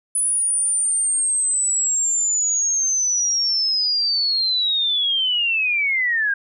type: linear sweep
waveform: sine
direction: down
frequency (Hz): 9956 to 1587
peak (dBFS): -17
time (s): 0.15-6.34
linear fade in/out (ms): 5
effects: none